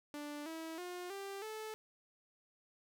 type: tone with pitch steps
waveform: sawtooth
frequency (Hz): 293.7 / 324 / 357.4 / 394.3 / 435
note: D4 / E4 / F4 / G4 / A4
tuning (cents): 0 / -30 / +40 / +10 / -20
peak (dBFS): -39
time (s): 0.14-1.74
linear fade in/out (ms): 0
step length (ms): 320
effects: none